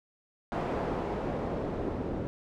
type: noise with low-pass filter sweep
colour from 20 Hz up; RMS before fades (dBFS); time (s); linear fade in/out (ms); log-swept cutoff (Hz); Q
white; -33; 0.52-2.27; 0; 700 to 390; 0.95
effects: none